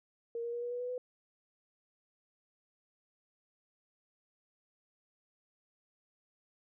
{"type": "tone with pitch steps", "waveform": "sine", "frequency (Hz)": [466.2, 471.6, 477.1, 482.6, 488.2, 493.9, 499.7], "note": ["A#4", "A#4", "A#4", "B4", "B4", "B4", "B4"], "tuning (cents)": [0, 20, 40, -40, -20, 0, 20], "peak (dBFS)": -35, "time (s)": [0.35, 0.98], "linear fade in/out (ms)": 2, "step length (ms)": 90, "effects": []}